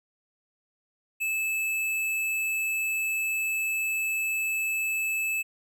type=tone with hard clipping; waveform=sine; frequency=2614 Hz; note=E7; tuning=15 cents flat; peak=-27 dBFS; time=1.2-5.43 s; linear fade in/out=20 ms; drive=14 dB; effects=none